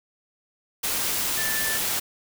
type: tone in noise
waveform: sine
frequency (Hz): 1760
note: A6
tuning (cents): 0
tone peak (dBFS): -29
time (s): 1.37-1.78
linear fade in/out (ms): 10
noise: white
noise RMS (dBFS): -26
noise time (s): 0.83-2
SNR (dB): -6
effects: none